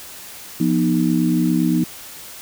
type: tone cluster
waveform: sine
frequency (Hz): 173 / 242.7 / 310.4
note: F3 / B3 / D#4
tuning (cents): -16 / -30 / -4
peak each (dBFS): -19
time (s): 0.6-1.84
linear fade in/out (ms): 5
effects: white hiss -37 dBFS RMS until 2.41 s